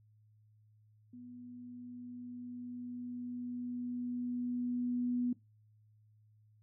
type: tone with level ramp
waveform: sine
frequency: 245.3 Hz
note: B3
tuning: 12 cents flat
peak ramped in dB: -48 to -30 dBFS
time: 1.13-5.33 s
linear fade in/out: 5 ms
effects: noise-tail reverb RT60 0.2 s tail -19 dB re dry + added 107 Hz sine -63 dBFS peak until 6.62 s